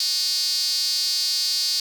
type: tone with high-pass filter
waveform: square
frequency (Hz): 167.2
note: E3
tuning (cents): +25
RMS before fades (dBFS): -23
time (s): 0-1.8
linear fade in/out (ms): 2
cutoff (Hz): 4600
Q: 7.8
effects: none